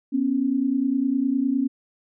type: tone pair together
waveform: sine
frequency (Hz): 244.9 / 274.7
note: B3 / C#4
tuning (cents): -14 / -16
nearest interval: major second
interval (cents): 198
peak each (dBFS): -24 / -21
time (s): 0.12-1.68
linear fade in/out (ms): 20
effects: none